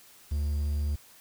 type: tone with quantisation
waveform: triangle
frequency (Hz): 73.42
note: D2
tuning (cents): 0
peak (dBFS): -24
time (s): 0.31-0.96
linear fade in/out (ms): 10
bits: 9
effects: white hiss -55 dBFS RMS until 1.2 s